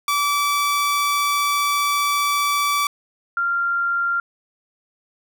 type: tone pair in turn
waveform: sawtooth / sine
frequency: 1155 / 1387.7 Hz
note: D6 / F6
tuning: -29 / -11 cents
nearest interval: minor third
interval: 318 cents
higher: second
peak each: -14 / -18 dBFS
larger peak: first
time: 0.08-2.87 / 3.37-4.2 s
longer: first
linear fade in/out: 2 ms
effects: none